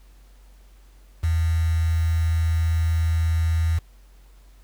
sine tone with quantisation, 81.8 Hz, E2, 13 cents flat, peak -18 dBFS, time 1.23-3.79 s, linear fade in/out 10 ms, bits 6, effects added 47 Hz sine -47 dBFS peak until 4.63 s + pink hiss -60 dBFS RMS until 4.63 s

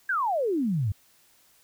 sine exponential sweep, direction down, 1661.2 to 92.5 Hz, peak -23 dBFS, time 0.09-0.92 s, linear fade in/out 5 ms, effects white hiss -61 dBFS RMS until 1.63 s

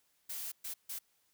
blue noise bursts at uneven times, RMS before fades -41 dBFS, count 3, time 0.29-0.52 / 0.64-0.74 / 0.89-0.99 s, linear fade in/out 10 ms, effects white hiss -74 dBFS RMS until 1.33 s

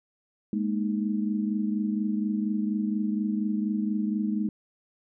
sine chord, Ab suspended second, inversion none, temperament equal with one note detuned, 208.9 / 233.1 / 311.1 Hz, Ab3 / Bb3 / Eb4, +10 / 0 / 0 cents, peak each -26 / -32 / -32 dBFS, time 0.53-4.49 s, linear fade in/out 2 ms, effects none

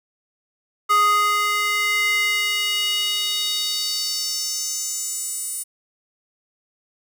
square tone with high-pass filter sweep, 414.9 Hz, G#4, 2 cents flat, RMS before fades -22 dBFS, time 0.89-5.64 s, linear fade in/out 20 ms, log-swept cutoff 1200 to 9300 Hz, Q 3.6, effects none

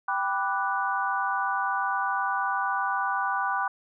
sine chord, G major seventh, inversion none, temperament equal, 784 / 987.8 / 1174.7 / 1480 Hz, G5 / B5 / D6 / F#6, 0 / 0 / 0 / 0 cents, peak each -30 dBFS, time 0.08-3.68 s, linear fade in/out 5 ms, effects none

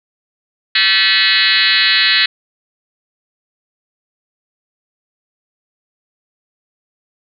sine tone with frequency modulation, 2960 Hz, F#7, in tune, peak -9 dBFS, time 0.75-2.26 s, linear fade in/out 5 ms, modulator 203 Hz, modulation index 6.7, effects none

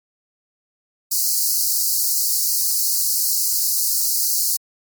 white high-pass noise, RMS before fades -19 dBFS, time 1.11-4.57 s, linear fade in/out 10 ms, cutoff 4300 Hz, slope 96 dB/octave, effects MP3 96 kbps

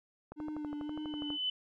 click train, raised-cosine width 1 ms, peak -30 dBFS, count 13, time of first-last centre 0.32-1.304 s, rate 12.2 Hz
triangle tone with vibrato, 299.8 Hz, D4, 36 cents sharp, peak -35 dBFS, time 0.36-1.38 s, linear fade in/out 50 ms, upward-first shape sine, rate 1.9 Hz, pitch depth 32 cents each way
sine tone with exponential growth, 3014 Hz, F#7, 31 cents sharp, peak -29 dBFS, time 0.67-1.5 s, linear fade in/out 5 ms, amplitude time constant 180 ms
effects none

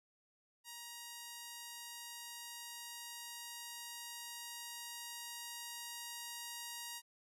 5% pulse tone with level ramp, 946 Hz, A#5, 25 cents sharp, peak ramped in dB -36 to -32 dBFS, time 0.64-7.02 s, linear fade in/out 50 ms, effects none

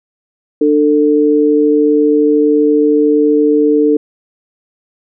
sine tone pair together, 297.9 / 446.4 Hz, D4 / A4, +25 / +25 cents, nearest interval perfect fifth, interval 700 cents, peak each -10 dBFS, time 0.61-3.97 s, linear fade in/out 5 ms, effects none

